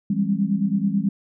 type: tone cluster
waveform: sine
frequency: 164.7 / 195.5 / 204.7 / 267.6 Hz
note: E3 / G3 / G#3 / C4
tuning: -1 / -4 / -25 / +39 cents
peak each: -29 / -22 / -22 / -31 dBFS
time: 0.1-1.09 s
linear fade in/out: 5 ms
effects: none